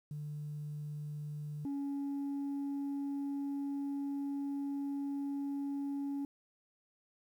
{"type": "tone pair in turn", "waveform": "sine", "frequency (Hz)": [148.6, 280.5], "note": ["D3", "C#4"], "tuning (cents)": [21, 21], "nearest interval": "major seventh", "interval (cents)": 1100, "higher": "second", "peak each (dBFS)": [-38, -32], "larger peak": "second", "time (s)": [[0.11, 1.65], [1.65, 6.25]], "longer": "second", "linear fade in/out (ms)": 2, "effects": ["tanh soft clip ceiling -34 dBFS", "11-bit"]}